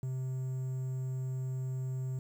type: tone with quantisation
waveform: triangle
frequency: 130 Hz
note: C3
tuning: 11 cents flat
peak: -31 dBFS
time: 0.03-2.19 s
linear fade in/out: 2 ms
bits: 10
effects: none